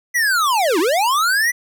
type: linear two-way sweep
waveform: square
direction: down then up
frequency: 2001 to 292.9 to 2001 Hz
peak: -15 dBFS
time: 0.14-1.52 s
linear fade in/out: 20 ms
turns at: 0.79 s
effects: none